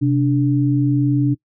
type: tone pair together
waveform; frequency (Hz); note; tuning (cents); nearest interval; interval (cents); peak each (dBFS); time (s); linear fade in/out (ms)
sine; 129.7 / 291.2; C3 / D4; -15 / -15; octave + major second; 1400; -16; 0.01-1.35; 20
effects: noise-tail reverb RT60 0.1 s tail -22 dB re dry